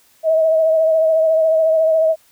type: tone with vibrato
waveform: sine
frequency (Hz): 640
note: D#5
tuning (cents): +49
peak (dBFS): -11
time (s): 0.23-2.16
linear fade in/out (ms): 50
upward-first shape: triangle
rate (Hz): 14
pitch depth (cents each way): 38
effects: white hiss -54 dBFS RMS until 2.31 s